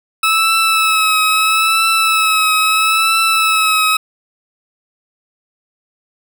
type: tone with vibrato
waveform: 20% pulse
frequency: 1300 Hz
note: E6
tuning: 24 cents flat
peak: -6 dBFS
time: 0.23-3.97 s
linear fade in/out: 5 ms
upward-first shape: triangle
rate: 0.76 Hz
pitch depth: 39 cents each way
effects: none